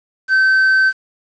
triangle tone, 1542 Hz, G6, 29 cents flat, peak -8 dBFS, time 0.28-0.93 s, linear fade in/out 50 ms, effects resampled to 16000 Hz + 7-bit

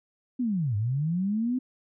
sine linear two-way sweep, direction down then up, 260.1 to 98.7 to 260.1 Hz, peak -24 dBFS, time 0.39-1.59 s, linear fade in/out 10 ms, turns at 0.76 s, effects none

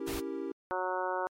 triangle chord, C# diminished seventh, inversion none, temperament equal, 277.2 / 329.6 / 392 / 466.2 Hz, C#4 / E4 / G4 / Bb4, 0 / 0 / 0 / 0 cents, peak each -38 / -37 / -36 / -42 dBFS, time 0-0.52 s, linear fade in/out 5 ms
pink noise, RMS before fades -39 dBFS, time 0.06-0.21 s, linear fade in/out 20 ms
harmonic tone, 184.1 Hz, F#3, 8 cents flat, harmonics 2 / 3 / 4 / 5 / 6 / 7 / 8, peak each -38 / -36 / -39 / -35 / -40 / -41 / -40 dBFS, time 0.71-1.27 s, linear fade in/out 0 ms
effects MP3 64 kbps

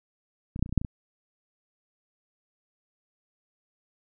clicks, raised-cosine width 5 ms, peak -22 / -22 / -9 / -26 / -30 / -18 / -6 / -21 / -19 dBFS, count 9, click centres 0.561 / 0.593 / 0.626 / 0.661 / 0.693 / 0.726 / 0.777 / 0.815 / 0.848 s, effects none

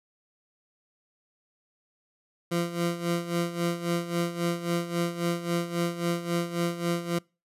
20% pulse tone with tremolo, 171.6 Hz, F3, 30 cents flat, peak -19 dBFS, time 2.51-7.19 s, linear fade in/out 10 ms, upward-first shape sine, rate 3.7 Hz, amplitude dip 75%, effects noise-tail reverb RT60 0.3 s tail -26 dB re dry + resampled to 32000 Hz

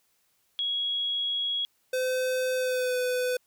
sine tone, 3322 Hz, G#7, in tune, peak -26 dBFS, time 0.59-1.65 s, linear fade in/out 0 ms
square tone with pitch glide, 512 to 500.6 Hz, C5 to B4, -38 to +23 cents, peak -26 dBFS, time 1.93-3.37 s, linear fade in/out 5 ms, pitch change -39 cents, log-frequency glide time 2.56-2.97 s
effects white hiss -70 dBFS RMS until 3.46 s

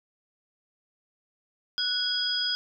sine tone cluster, 1477 / 3311 / 4963 Hz, F#6 / G#7 / D#8, -3 / -6 / -5 cents, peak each -33 / -29 / -28 dBFS, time 1.78-2.55 s, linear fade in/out 0 ms, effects none

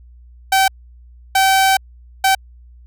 sawtooth tone bursts at uneven times, 770 Hz, G5, 31 cents flat, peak -7 dBFS, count 3, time 0.52-0.68 / 1.35-1.77 / 2.24-2.35 s, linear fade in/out 5 ms, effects added 60 Hz sine -40 dBFS peak until 2.86 s

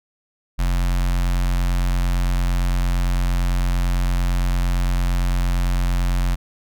square tone with notch filter, 44.42 Hz, F1, 30 cents sharp, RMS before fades -19 dBFS, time 0.58-6.36 s, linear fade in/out 20 ms, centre 410 Hz, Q 0.94, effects none

